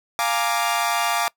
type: chord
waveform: sawtooth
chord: Bb dominant seventh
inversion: second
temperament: equal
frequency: 698.5 / 830.6 / 932.3 / 1174.7 Hz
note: F5 / Ab5 / Bb5 / D6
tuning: 0 / 0 / 0 / 0 cents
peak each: -21 / -23 / -23 / -21 dBFS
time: 0.19-1.28 s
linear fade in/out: 0 ms
effects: noise-tail reverb RT60 0.1 s tail -23 dB re dry